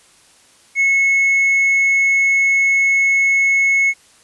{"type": "tone with tanh clipping", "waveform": "sine", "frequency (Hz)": 2190, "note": "C#7", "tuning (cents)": -22, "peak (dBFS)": -12, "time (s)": [0.75, 3.94], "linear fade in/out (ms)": 50, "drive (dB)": 2, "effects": ["white hiss -50 dBFS RMS until 4.23 s", "resampled to 24000 Hz"]}